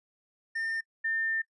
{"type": "tone pair in turn", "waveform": ["triangle", "sine"], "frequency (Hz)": [1808, 1799.6], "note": ["A6", "A6"], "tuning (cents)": [47, 39], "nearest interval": "unison", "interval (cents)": 8, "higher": "first", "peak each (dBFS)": [-28, -27], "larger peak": "second", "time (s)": [[0.55, 0.81], [1.04, 1.42]], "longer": "second", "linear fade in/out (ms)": 10, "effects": ["noise-tail reverb RT60 0.1 s tail -25 dB re dry", "resampled to 24000 Hz"]}